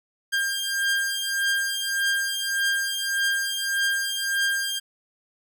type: beating tone pair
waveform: sawtooth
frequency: 1600 / 1601.7 Hz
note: G6 / G6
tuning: +35 / +37 cents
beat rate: 1.7 Hz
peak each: -22 / -23 dBFS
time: 0.32-4.8 s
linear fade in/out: 20 ms
effects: none